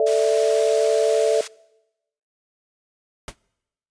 sine chord, A suspended fourth, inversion none, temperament equal with one note detuned, 441.5 / 587.3 / 659.3 Hz, A4 / D5 / E5, +6 / 0 / 0 cents, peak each -18 / -21 / -21 dBFS, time 0-1.41 s, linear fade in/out 2 ms
white band-pass noise, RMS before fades -35 dBFS, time 0.06-1.48 s, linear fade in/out 10 ms, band 890 to 8200 Hz, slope 12 dB/octave
pink noise with exponential decay, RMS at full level -28 dBFS, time 3.28-3.36 s, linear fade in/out 2 ms, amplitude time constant 16 ms
effects noise-tail reverb RT60 0.9 s tail -24 dB re dry + resampled to 22050 Hz

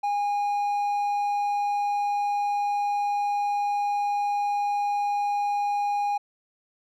triangle tone, 818 Hz, G#5, 26 cents flat, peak -21 dBFS, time 0.03-6.18 s, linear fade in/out 10 ms, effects none

